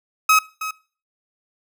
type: tone with echo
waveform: 30% pulse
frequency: 1274 Hz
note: D#6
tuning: 41 cents sharp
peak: -9 dBFS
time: 0.29-0.39 s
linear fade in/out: 5 ms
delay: 320 ms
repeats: 1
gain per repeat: -13 dB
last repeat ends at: 0.71 s
effects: noise-tail reverb RT60 0.4 s tail -21 dB re dry